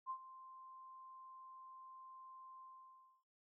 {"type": "tone with ADSR envelope", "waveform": "sine", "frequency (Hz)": 1046.5, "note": "C6", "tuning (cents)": 0, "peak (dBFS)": -39, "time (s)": [0.06, 3.24], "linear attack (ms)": 42, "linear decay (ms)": 74, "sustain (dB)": -15, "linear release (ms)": 620, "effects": []}